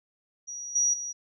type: tone with level steps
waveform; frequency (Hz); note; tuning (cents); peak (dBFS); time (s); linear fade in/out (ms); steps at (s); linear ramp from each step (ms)
sine; 5780; F#8; -41; -35 / -21 / -32; 0.47-1.13; 20; 0.75 / 0.93; 10
effects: none